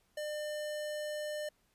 square tone, 600 Hz, D5, 37 cents sharp, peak -37 dBFS, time 0.17-1.49 s, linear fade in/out 5 ms, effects pink hiss -73 dBFS RMS until 1.74 s + resampled to 32000 Hz

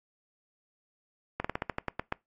slowing click train, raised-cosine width 0.5 ms, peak -15 dBFS, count 10, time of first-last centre 1.4-2.124 s, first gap 45 ms, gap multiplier 1.14, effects noise-tail reverb RT60 0.2 s tail -23 dB re dry + AAC 32 kbps

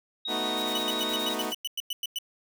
sine tone with vibrato, 3763 Hz, A#7, 16 cents sharp, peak -30 dBFS, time 0.25-1.34 s, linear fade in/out 5 ms, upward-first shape sine, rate 6 Hz, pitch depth 17 cents each way
15% pulse chord, B dominant seventh, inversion third, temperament equal, 220 / 246.9 / 311.1 / 370 Hz, A3 / B3 / D#4 / F#4, 0 / 0 / 0 / 0 cents, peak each -29 / -30 / -28 / -30 dBFS, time 0.27-1.54 s, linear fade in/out 50 ms
white noise with tremolo, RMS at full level -42 dBFS, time 0.57-1.53 s, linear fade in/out 2 ms, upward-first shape square, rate 9.6 Hz, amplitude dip 75%
40% pulse tone bursts, 2972 Hz, F#7, 7 cents sharp, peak -28 dBFS, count 12, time 0.75-2.186 s, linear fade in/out 2 ms, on 28 ms, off 100 ms
effects none

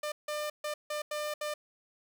sawtooth tone bursts at uneven times, 599 Hz, D5, 34 cents sharp, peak -29 dBFS, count 6, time 0.03-0.12 / 0.28-0.5 / 0.64-0.74 / 0.9-1.02 / 1.11-1.34 / 1.41-1.54 s, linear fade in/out 5 ms, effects none

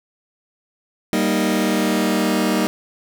sawtooth chord, Eb major, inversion first, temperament just, 194.45 / 233.3 / 311.1 Hz, G3 / Bb3 / Eb4, -14 / +2 / 0 cents, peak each -17 dBFS, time 1.13-2.67 s, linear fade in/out 0 ms, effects none

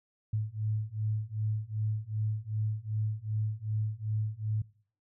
sine beating tone pair, 106.5 / 109.1 Hz, G#2 / A2, +44 / -14 cents, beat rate 2.6 Hz, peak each -33 / -32 dBFS, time 0.33-4.62 s, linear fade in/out 5 ms, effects noise-tail reverb RT60 0.5 s tail -22 dB re dry

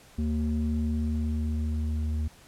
square tone with low-pass filter sweep, 76.4 Hz, D#2, 31 cents flat, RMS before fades -28 dBFS, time 0.18-2.28 s, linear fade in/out 5 ms, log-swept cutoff 260 to 160 Hz, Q 2.9, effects pink hiss -54 dBFS RMS until 2.47 s + low-pass 12000 Hz 12 dB/octave

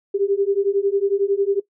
sine beating tone pair, 392 / 403 Hz, G4 / G4, 0 / +48 cents, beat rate 11 Hz, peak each -20 dBFS, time 0.14-1.6 s, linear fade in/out 10 ms, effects noise-tail reverb RT60 0.1 s tail -18 dB re dry

